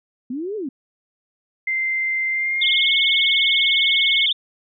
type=linear two-way sweep; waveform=sine; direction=up then down; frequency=234.6 to 444.1 to 241.1 Hz; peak=-24 dBFS; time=0.3-0.69 s; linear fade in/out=5 ms; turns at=0.56 s
type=tone with pitch glide; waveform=sine; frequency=2084 to 2181 Hz; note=C7 to C#7; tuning=-7 to -29 cents; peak=-19 dBFS; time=1.67-4.26 s; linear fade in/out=5 ms; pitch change=+78 cents; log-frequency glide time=2.3-2.94 s
type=tone with vibrato; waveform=sine; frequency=3314 Hz; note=G#7; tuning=4 cents flat; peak=-16 dBFS; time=2.61-4.33 s; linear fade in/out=10 ms; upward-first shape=triangle; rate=20 Hz; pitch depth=200 cents each way
effects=none